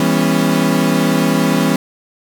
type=chord; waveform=35% pulse; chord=C# half-diminished seventh; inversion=first; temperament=equal with one note detuned; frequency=164.81 / 200.3 / 246.9 / 277.2 Hz; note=E3 / G3 / B3 / C#4; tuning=0 / +38 / 0 / 0 cents; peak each=-16 dBFS; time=0-1.76 s; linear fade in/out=2 ms; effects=none